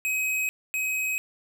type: tone pair in turn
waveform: square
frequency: 2535 / 2535 Hz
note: D#7 / D#7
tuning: +32 / +32 cents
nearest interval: unison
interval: 0 cents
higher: neither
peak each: -25 / -26 dBFS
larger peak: first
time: 0.05-0.49 / 0.74-1.18 s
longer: neither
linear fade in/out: 0 ms
effects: none